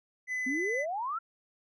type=tone; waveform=triangle; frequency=2011 Hz; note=B6; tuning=31 cents sharp; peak=-29 dBFS; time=0.27-0.86 s; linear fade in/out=50 ms
type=exponential sweep; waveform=sine; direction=up; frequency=246.9 to 1396.9 Hz; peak=-31 dBFS; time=0.46-1.19 s; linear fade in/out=10 ms
effects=resampled to 22050 Hz